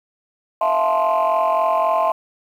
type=chord; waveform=sine; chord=F major seventh; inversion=third; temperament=just; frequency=654.8 / 698.5 / 873.1 / 1047.7 Hz; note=E5 / F5 / A5 / C6; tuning=-12 / 0 / -14 / +2 cents; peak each=-18 / -21 / -21 / -18 dBFS; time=0.61-2.12 s; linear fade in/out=5 ms; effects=tanh soft clip ceiling -10 dBFS + 8-bit